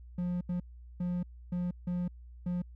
triangle tone bursts at uneven times, 177.5 Hz, F3, 28 cents sharp, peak -28 dBFS, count 6, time 0.18-0.41 / 0.49-0.6 / 1-1.23 / 1.52-1.71 / 1.87-2.08 / 2.46-2.62 s, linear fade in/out 5 ms, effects added 60 Hz sine -47 dBFS peak until 2.75 s

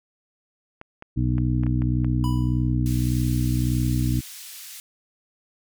clicks, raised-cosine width 0.5 ms, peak -24 dBFS, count 7, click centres 0.814 / 1.024 / 1.382 / 1.635 / 1.666 / 1.82 / 2.046 s
harmonic tone, 61.74 Hz, B1, in tune, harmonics 1 / 2 / 3 / 4 / 5, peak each -25 / -22 / -33 / -28 / -29 dBFS, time 1.16-4.21 s, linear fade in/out 20 ms
square tone with exponential decay, 987.8 Hz, B5, in tune, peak -30 dBFS, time 2.24-2.75 s, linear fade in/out 1 ms, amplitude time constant 110 ms
white band-pass noise, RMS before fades -40 dBFS, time 2.86-4.8 s, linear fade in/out 0 ms, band 2200 to 16000 Hz, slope 12 dB/octave
effects none

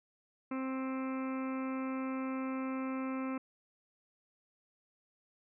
harmonic tone, 263 Hz, C4, 9 cents sharp, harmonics 1 / 2 / 3 / 4 / 5 / 6 / 7 / 8 / 9 / 10, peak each -35 / -44 / -52 / -46 / -47 / -57 / -60 / -53 / -54 / -56 dBFS, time 0.51-3.38 s, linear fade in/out 5 ms, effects none

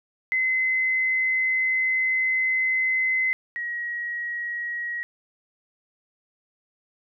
sine tone pair in turn, 2047 / 1900.9 Hz, C7 / A#6, -38 / +33 cents, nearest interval minor second, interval 129 cents, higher first, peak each -20 / -27 dBFS, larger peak first, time 0.32-3.33 / 3.56-5.03 s, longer first, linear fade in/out 0 ms, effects none

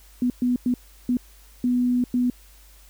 sine tone bursts at uneven times, 246.9 Hz, B3, in tune, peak -18 dBFS, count 6, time 0.22-0.3 / 0.42-0.56 / 0.66-0.74 / 1.09-1.17 / 1.64-2.04 / 2.14-2.3 s, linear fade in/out 2 ms, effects added 50 Hz sine -49 dBFS peak until 2.89 s + white hiss -54 dBFS RMS until 2.89 s

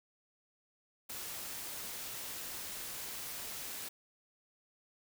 white noise, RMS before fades -43 dBFS, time 1.09-3.89 s, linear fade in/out 10 ms, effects none

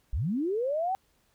sine linear sweep, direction up, 43.65 to 784 Hz, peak -26 dBFS, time 0.13-0.95 s, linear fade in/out 0 ms, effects pink hiss -69 dBFS RMS until 1.34 s

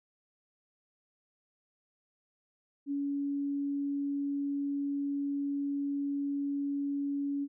sine tone, 282.3 Hz, C#4, 32 cents sharp, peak -30 dBFS, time 2.86-7.48 s, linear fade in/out 50 ms, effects none

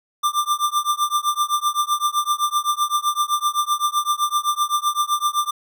square tone with tremolo, 1188 Hz, D6, 20 cents sharp, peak -15 dBFS, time 0.23-5.51 s, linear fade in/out 10 ms, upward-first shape triangle, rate 7.8 Hz, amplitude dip 100%, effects none

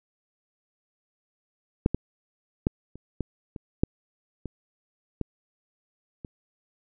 clicks, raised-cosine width 3 ms, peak -6 / -12 / -8 / -29 / -15 / -24 / -7 / -21 / -15 / -24 dBFS, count 10, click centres 1.861 / 1.946 / 2.669 / 2.956 / 3.207 / 3.562 / 3.835 / 4.457 / 5.213 / 6.248 s, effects none

